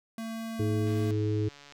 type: tone with pitch glide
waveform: square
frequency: 225.4 to 227 Hz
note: A3 to A#3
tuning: +42 to -46 cents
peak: -35 dBFS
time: 0.18-1.11 s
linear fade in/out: 2 ms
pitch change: +12 cents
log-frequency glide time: 0.77-0.98 s
type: harmonic tone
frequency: 106.2 Hz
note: G#2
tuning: 39 cents sharp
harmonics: 1 / 3 / 4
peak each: -27 / -32 / -33 dBFS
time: 0.59-1.49 s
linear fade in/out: 10 ms
type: click train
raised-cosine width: 0.2 ms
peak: -33 dBFS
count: 123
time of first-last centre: 0.87-1.723 s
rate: 143 Hz
effects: none